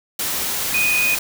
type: tone in noise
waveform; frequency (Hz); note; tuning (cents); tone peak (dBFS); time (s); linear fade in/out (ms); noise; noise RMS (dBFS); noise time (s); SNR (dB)
sine; 2482; D#7; -5; -16; 0.74-1.15; 5; white; -23; 0.19-1.19; +4
effects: none